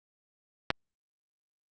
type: clicks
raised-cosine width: 0.3 ms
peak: -8 / -29 dBFS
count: 2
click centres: 0.704 / 0.71 s
effects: Opus 48 kbps